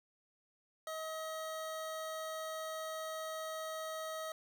25% pulse tone, 635 Hz, D#5, 35 cents sharp, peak -36 dBFS, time 0.87-4.32 s, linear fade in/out 2 ms, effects none

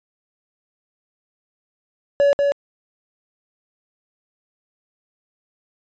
triangle tone with echo, 567 Hz, C#5, 39 cents sharp, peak -10 dBFS, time 2.2-2.33 s, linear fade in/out 0 ms, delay 190 ms, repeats 1, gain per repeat -3 dB, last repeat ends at 2.52 s, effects resampled to 16000 Hz

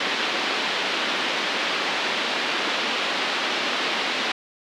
white band-pass noise, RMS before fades -25 dBFS, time 0-4.32 s, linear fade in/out 5 ms, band 220 to 3800 Hz, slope 24 dB/octave, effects none

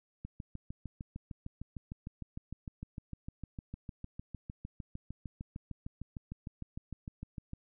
click train, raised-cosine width 5 ms, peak -29 dBFS, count 49, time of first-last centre 0.25-7.534 s, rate 6.59 Hz, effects none

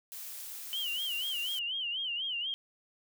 blue noise, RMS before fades -43 dBFS, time 0.12-1.59 s, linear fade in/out 0 ms
sine tone with vibrato, 3000 Hz, F#7, 23 cents sharp, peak -32 dBFS, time 0.73-2.54 s, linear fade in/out 0 ms, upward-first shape sine, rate 4.1 Hz, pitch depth 140 cents each way
effects none

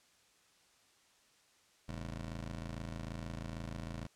20% pulse ring-modulated tone, 82.41 Hz, E2, in tune, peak -33 dBFS, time 1.88-4.07 s, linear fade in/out 10 ms, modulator 28 Hz, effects white hiss -68 dBFS RMS until 4.15 s + low-pass 8000 Hz 12 dB/octave

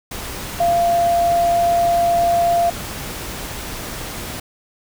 sine tone in noise, 689 Hz, F5, 24 cents flat, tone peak -13 dBFS, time 0.6-2.7 s, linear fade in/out 5 ms, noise pink, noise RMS -29 dBFS, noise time 0.11-4.4 s, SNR +13 dB, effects none

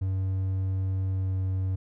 triangle tone with pitch glide, 95 to 94.29 Hz, F#2 to F#2, +46 to +33 cents, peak -23 dBFS, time 0.01-1.76 s, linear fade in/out 10 ms, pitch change -13 cents, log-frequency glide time 1.09-1.35 s, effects none

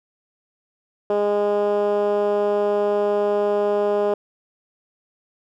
10% pulse tone with band-pass filter, 205.6 Hz, G#3, 17 cents flat, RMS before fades -20 dBFS, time 1.1-4.14 s, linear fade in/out 2 ms, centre 490 Hz, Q 3.3, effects none

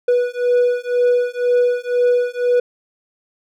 triangle beating tone pair, 488.6 / 490.6 Hz, B4 / B4, -19 / -12 cents, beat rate 2 Hz, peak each -15 dBFS, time 0.08-2.6 s, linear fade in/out 5 ms, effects none

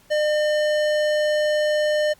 sine tone with tanh clipping, 604 Hz, D5, 48 cents sharp, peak -20 dBFS, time 0.1-2.14 s, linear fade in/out 20 ms, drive 18 dB, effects pink hiss -55 dBFS RMS until 2.19 s + Opus 48 kbps

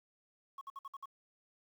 sine tone bursts, 1097 Hz, C#6, 18 cents flat, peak -40 dBFS, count 6, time 0.58-1.057 s, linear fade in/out 5 ms, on 32 ms, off 57 ms, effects tanh soft clip ceiling -42 dBFS + 11-bit

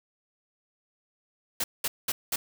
white noise bursts, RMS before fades -28 dBFS, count 4, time 1.6-2.36 s, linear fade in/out 5 ms, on 40 ms, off 200 ms, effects none

